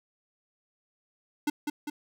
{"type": "tone with echo", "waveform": "square", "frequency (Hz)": 296.1, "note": "D4", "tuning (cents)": 14, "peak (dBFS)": -25, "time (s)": [1.47, 1.5], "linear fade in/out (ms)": 5, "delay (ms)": 200, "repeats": 2, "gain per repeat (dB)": -4, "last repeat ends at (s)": 1.9, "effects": []}